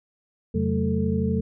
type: tone cluster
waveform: sine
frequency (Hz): 86.4 / 136.1 / 187.7 / 220.1 / 441.3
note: F2 / C#3 / F#3 / A3 / A4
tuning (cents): -18 / -31 / +25 / +1 / +5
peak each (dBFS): -27 / -30 / -26 / -26 / -29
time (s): 0.54-1.41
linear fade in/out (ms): 10
effects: none